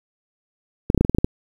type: clicks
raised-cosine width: 3 ms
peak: -3 dBFS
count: 9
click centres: 0.901 / 0.947 / 0.977 / 1.01 / 1.049 / 1.096 / 1.148 / 1.185 / 1.245 s
effects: 7-bit